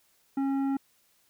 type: tone with tanh clipping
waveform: triangle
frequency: 273.1 Hz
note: C#4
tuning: 26 cents flat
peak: -27 dBFS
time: 0.37-0.77 s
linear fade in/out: 5 ms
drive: 14 dB
effects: white hiss -67 dBFS RMS until 1.29 s